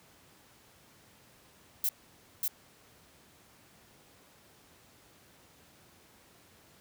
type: noise with echo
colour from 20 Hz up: violet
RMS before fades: -29 dBFS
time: 1.84-1.89 s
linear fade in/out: 2 ms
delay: 590 ms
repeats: 1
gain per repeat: -2 dB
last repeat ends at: 2.48 s
effects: pink hiss -60 dBFS RMS until 6.8 s + high-pass 80 Hz 12 dB/octave